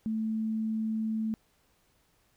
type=tone; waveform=sine; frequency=220 Hz; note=A3; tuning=in tune; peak=-28 dBFS; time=0.06-1.34 s; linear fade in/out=0 ms; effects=pink hiss -69 dBFS RMS until 2.36 s